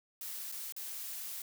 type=noise with dropouts; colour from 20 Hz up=blue; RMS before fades=-42 dBFS; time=0.21-1.42 s; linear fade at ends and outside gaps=2 ms; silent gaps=0.517-0.522 / 0.723-0.764 s; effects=none